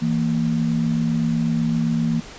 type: tone pair together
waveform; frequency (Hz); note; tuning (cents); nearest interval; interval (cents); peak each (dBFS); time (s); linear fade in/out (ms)
sine; 162.94 / 230.7; E3 / A#3; -20 / -18; tritone; 602; -21 / -20; 0.01-2.21; 20
effects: pink hiss -39 dBFS RMS until 2.38 s + resampled to 16000 Hz